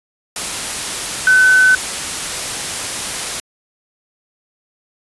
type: tone in noise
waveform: sine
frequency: 1514 Hz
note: F#6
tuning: 39 cents sharp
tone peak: -7 dBFS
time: 1.27-1.75 s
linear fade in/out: 2 ms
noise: white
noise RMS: -22 dBFS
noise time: 0.36-3.4 s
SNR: +12 dB
effects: resampled to 24000 Hz